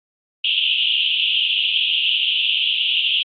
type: band-pass noise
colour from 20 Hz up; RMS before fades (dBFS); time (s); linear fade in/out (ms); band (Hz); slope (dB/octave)
pink; -19; 0.44-3.23; 5; 2700 to 3400; 96
effects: AAC 64 kbps